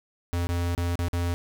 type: tone with dropouts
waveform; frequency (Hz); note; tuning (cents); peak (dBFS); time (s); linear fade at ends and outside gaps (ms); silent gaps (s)
square; 86.7; F2; -12; -25; 0.33-1.34; 0; 0.47-0.49 / 0.75-0.778 / 0.955-0.991 / 1.084-1.132
effects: none